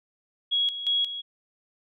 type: tone with tremolo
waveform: sine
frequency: 3322 Hz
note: G#7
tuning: in tune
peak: -21 dBFS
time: 0.51-1.22 s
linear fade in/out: 20 ms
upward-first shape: square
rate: 2.8 Hz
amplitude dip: 70%
effects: none